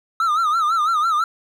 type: tone with vibrato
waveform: triangle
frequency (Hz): 1279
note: D#6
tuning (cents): +47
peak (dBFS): -14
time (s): 0.2-1.24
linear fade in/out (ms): 2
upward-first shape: sine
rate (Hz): 6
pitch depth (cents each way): 120
effects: none